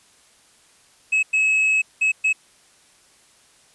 triangle tone bursts at uneven times, 2576 Hz, E7, 41 cents flat, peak -14 dBFS, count 4, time 1.12-1.23 / 1.33-1.82 / 2.01-2.12 / 2.24-2.33 s, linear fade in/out 10 ms, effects white hiss -55 dBFS RMS until 3.74 s + resampled to 24000 Hz

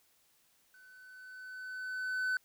triangle tone with level ramp, 1510 Hz, F#6, 35 cents sharp, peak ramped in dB -55 to -27 dBFS, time 0.74-2.37 s, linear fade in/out 2 ms, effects white hiss -70 dBFS RMS until 2.44 s

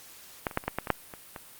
clicks, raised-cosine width 0.5 ms, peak -12 / -25 / -10 / -28 / -12 / -13 / -20 / -6 / -25 / -23 dBFS, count 10, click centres 0.468 / 0.512 / 0.574 / 0.639 / 0.68 / 0.786 / 0.872 / 0.903 / 1.138 / 1.362 s, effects white hiss -50 dBFS RMS until 1.59 s + Opus 48 kbps

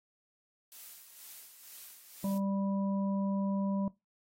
blue noise with tremolo, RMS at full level -48 dBFS, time 0.72-2.38 s, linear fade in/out 0 ms, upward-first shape sine, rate 2.1 Hz, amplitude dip 55%
harmonic tone, 196.5 Hz, G3, 4 cents sharp, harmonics 1 / 3 / 5, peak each -30 / -40 / -44 dBFS, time 2.24-3.88 s, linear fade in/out 2 ms
effects noise-tail reverb RT60 0.2 s tail -19 dB re dry + AAC 48 kbps

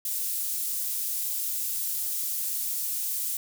pink high-pass noise, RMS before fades -30 dBFS, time 0.05-3.37 s, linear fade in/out 2 ms, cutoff 11000 Hz, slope 12 dB/octave, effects none

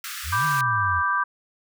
pink high-pass noise, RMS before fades -34 dBFS, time 0.04-0.61 s, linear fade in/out 2 ms, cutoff 1200 Hz, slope 96 dB/octave
sine exponential two-way sweep, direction up then down, 63.7 to 156.6 to 79.6 Hz, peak -28 dBFS, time 0.23-1.03 s, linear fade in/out 50 ms, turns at 0.45 s
sine chord, G major, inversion first, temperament equal, 987.8 / 1174.7 / 1568 Hz, B5 / D6 / G6, 0 / 0 / 0 cents, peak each -27 / -23 / -24 dBFS, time 0.32-1.24 s, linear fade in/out 10 ms
effects none

